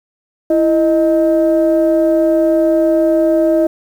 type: tone pair together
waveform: sine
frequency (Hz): 331.4 / 622.3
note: E4 / D#5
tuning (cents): +9 / 0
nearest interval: major seventh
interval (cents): 1091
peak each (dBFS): -11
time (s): 0.5-3.67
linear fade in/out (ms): 5
effects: tanh soft clip ceiling -4 dBFS + 7-bit